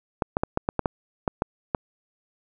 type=clicks; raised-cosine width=1 ms; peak=-8 dBFS; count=10; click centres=0.222 / 0.369 / 0.435 / 0.574 / 0.689 / 0.793 / 0.858 / 1.278 / 1.421 / 1.748 s; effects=none